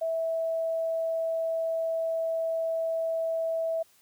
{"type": "tone", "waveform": "sine", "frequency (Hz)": 654, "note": "E5", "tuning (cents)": -14, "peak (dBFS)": -26, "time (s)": [0.01, 3.83], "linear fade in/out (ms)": 10, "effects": ["white hiss -62 dBFS RMS until 4.01 s"]}